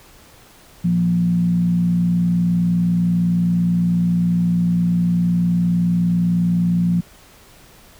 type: tone with frequency modulation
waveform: sine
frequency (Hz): 174.61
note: F3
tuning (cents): 0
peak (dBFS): -14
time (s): 0.84-7.01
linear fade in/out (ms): 10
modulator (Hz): 59.7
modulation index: 0.44
effects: pink hiss -47 dBFS RMS until 7.99 s